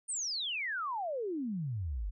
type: exponential sweep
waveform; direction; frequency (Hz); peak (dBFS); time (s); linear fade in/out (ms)
sine; down; 9110 to 43.65; -33; 0.08-2.11; 20
effects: none